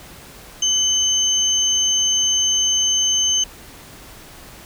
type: tone pair together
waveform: sine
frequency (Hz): 3000 / 6300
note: F#7 / G8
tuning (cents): +23 / +8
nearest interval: octave + minor second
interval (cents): 1285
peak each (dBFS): -18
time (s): 0.62-3.44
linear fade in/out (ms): 5
effects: pink hiss -41 dBFS RMS until 4.65 s